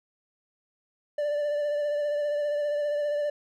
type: tone with vibrato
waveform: triangle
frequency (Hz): 587.3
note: D5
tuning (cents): 0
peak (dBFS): -23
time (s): 1.18-3.3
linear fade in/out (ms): 5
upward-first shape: triangle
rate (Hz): 15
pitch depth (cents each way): 29
effects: none